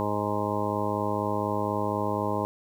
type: harmonic tone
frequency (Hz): 104.1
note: G#2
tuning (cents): +5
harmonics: 1 / 2 / 3 / 4 / 5 / 6 / 8 / 9 / 10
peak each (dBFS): -34 / -34 / -34 / -34 / -34 / -34 / -34 / -34 / -34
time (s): 0-2.45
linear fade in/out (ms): 0
effects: 9-bit